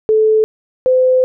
sine tone pair in turn, 435.3 / 512.1 Hz, A4 / C5, -19 / -37 cents, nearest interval minor third, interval 282 cents, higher second, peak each -8 dBFS, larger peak neither, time 0.09-0.44 / 0.86-1.24 s, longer second, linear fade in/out 0 ms, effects none

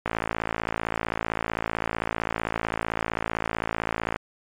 click train, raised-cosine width 0.5 ms, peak -10 dBFS, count 229, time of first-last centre 0.06-4.161 s, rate 55.6 Hz, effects MP3 96 kbps

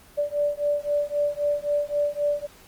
sine beating tone pair, 582 / 585.8 Hz, D5 / D5, -16 / -5 cents, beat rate 3.8 Hz, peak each -25 dBFS, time 0.17-2.47 s, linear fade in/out 20 ms, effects pink hiss -51 dBFS RMS until 2.67 s + Opus 24 kbps

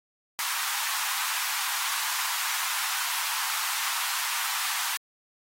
pink high-pass noise, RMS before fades -30 dBFS, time 0.39-4.97 s, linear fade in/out 0 ms, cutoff 860 Hz, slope 48 dB/octave, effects AAC 48 kbps

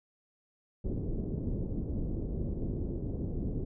pink low-pass noise, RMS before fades -34 dBFS, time 0.84-3.65 s, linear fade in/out 10 ms, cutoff 400 Hz, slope 24 dB/octave, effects none

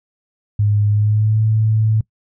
sine tone with pitch glide, 103.83 to 109.43 Hz, G#2 to A2, 0 to -9 cents, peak -12 dBFS, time 0.59-2.01 s, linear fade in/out 5 ms, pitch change +91 cents, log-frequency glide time 0.89-1.41 s, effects noise-tail reverb RT60 0.1 s tail -22 dB re dry

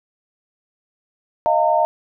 sine tone cluster, 622 / 692 / 910 Hz, D#5 / F5 / A#5, -1 / -16 / -42 cents, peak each -18 dBFS, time 1.46-1.85 s, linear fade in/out 0 ms, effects none

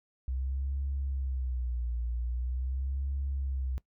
sine tone with vibrato, 63.8 Hz, C2, 43 cents flat, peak -29 dBFS, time 0.28-3.78 s, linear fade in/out 0 ms, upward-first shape sine, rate 0.43 Hz, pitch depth 130 cents each way, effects noise-tail reverb RT60 0.1 s tail -21 dB re dry + tanh soft clip ceiling -25 dBFS

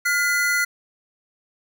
square tone pair together, 1421.6 / 2012 Hz, F6 / B6, +30 / +32 cents, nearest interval tritone, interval 602 cents, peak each -22 dBFS, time 0.05-0.65 s, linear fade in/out 10 ms, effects none

